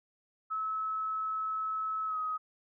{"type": "tone with pitch glide", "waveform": "sine", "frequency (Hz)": [1296, 1262], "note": ["E6", "D#6"], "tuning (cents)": [-30, 24], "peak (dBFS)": -31, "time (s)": [0.5, 2.38], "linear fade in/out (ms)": 20, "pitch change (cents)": -46, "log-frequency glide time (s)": [2.06, 2.18], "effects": []}